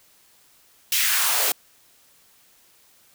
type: noise with high-pass filter sweep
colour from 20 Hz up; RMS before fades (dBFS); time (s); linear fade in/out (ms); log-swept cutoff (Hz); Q
white; -21; 0.92-1.52; 2; 2800 to 430; 1.9
effects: white hiss -57 dBFS RMS until 3.14 s